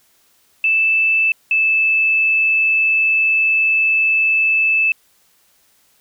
sine tone pair in turn, 2637 / 2625 Hz, E7 / E7, 0 / -8 cents, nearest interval unison, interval 8 cents, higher first, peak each -12 dBFS, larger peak neither, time 0.64-1.32 / 1.51-4.92 s, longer second, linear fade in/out 2 ms, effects white hiss -57 dBFS RMS until 6 s

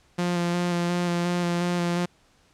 sawtooth tone with vibrato, 174.61 Hz, F3, in tune, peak -19 dBFS, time 0.18-2.06 s, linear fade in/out 10 ms, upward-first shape square, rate 2.8 Hz, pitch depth 15 cents each way, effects pink hiss -61 dBFS RMS until 2.53 s + low-pass 8000 Hz 12 dB/octave

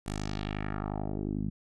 10% pulse tone with low-pass filter sweep, 51.3 Hz, G#1, 21 cents flat, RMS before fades -34 dBFS, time 0.06-1.5 s, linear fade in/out 5 ms, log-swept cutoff 10000 to 190 Hz, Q 2.1, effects none

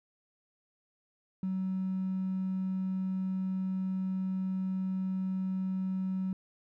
triangle tone with hard clipping, 188.3 Hz, F#3, 31 cents sharp, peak -30 dBFS, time 1.43-6.33 s, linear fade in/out 2 ms, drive 3 dB, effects none

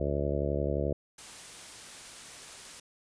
harmonic tone, 71.5 Hz, D2, 46 cents flat, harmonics 1 / 2 / 3 / 4 / 5 / 6 / 7 / 8 / 9, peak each -33 / -35 / -39 / -39 / -36 / -38 / -36 / -36 / -39 dBFS, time 0-0.93 s, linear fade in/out 5 ms
white noise, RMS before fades -46 dBFS, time 1.18-2.8 s, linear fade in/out 5 ms
effects resampled to 22050 Hz

